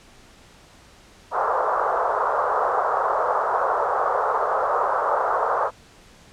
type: band-pass noise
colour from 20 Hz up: white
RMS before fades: -22 dBFS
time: 1.31-5.71 s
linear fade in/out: 50 ms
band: 450 to 1300 Hz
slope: 48 dB/octave
effects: pink hiss -50 dBFS RMS until 6.32 s + low-pass 8000 Hz 12 dB/octave